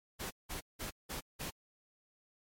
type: noise bursts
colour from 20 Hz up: pink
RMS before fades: -41 dBFS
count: 5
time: 0.19-1.51 s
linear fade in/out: 20 ms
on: 120 ms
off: 180 ms
effects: MP3 64 kbps